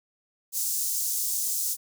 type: high-pass noise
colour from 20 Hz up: pink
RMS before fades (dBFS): -28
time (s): 0.52-1.77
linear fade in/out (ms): 50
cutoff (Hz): 6200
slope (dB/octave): 24
effects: none